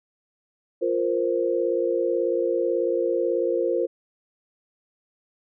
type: chord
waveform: sine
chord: F suspended fourth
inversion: none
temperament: just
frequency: 349.2 / 465.6 / 523.8 Hz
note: F4 / Bb4 / C5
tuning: 0 / -2 / +2 cents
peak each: -25 dBFS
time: 0.81-3.87 s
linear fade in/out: 20 ms
effects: none